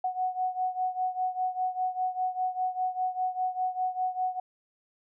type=beating tone pair; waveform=sine; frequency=738 / 743 Hz; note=F#5 / F#5; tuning=-5 / +7 cents; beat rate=5 Hz; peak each=-29 / -32 dBFS; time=0.04-4.4 s; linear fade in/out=5 ms; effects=none